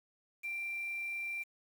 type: tone with quantisation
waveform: sine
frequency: 2362 Hz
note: D7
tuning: 9 cents sharp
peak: -36 dBFS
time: 0.43-1.44 s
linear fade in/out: 20 ms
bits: 9
effects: none